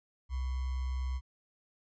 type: tone with sample-and-hold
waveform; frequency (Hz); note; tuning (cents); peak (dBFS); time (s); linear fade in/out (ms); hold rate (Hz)
sine; 64.5; C2; -24; -31; 0.29-1.21; 50; 1050
effects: resampled to 16000 Hz